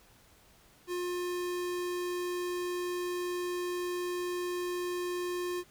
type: tone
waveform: square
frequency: 355.8 Hz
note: F4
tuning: 32 cents sharp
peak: -33 dBFS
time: 0.87-5.64 s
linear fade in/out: 50 ms
effects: pink hiss -61 dBFS RMS until 5.7 s